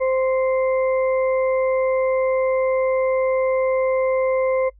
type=harmonic tone; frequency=522 Hz; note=C5; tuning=4 cents flat; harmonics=1 / 2 / 4; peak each=-17 / -29 / -32 dBFS; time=0-4.7 s; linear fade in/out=20 ms; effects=noise-tail reverb RT60 0.1 s tail -23 dB re dry + added 50 Hz sine -47 dBFS peak until 4.79 s